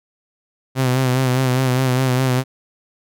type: tone with vibrato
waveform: sawtooth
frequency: 128.9 Hz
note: C3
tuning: 26 cents flat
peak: -11 dBFS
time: 0.75-2.44 s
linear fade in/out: 50 ms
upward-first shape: sine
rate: 4.9 Hz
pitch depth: 47 cents each way
effects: none